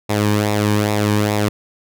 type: tone with flanger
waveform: sawtooth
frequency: 104.6 Hz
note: G#2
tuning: 13 cents sharp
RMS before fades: -17 dBFS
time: 0.09-1.49 s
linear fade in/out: 10 ms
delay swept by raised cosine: 0.65 to 1.52 ms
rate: 2.4 Hz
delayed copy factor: -0.6
effects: none